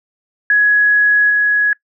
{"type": "tone with level steps", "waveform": "sine", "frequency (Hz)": 1676, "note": "G#6", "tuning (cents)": 15, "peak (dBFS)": [-8, -10], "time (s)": [0.5, 1.73], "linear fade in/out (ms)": 2, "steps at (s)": 1.3, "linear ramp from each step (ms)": 2, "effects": ["noise-tail reverb RT60 0.1 s tail -23 dB re dry"]}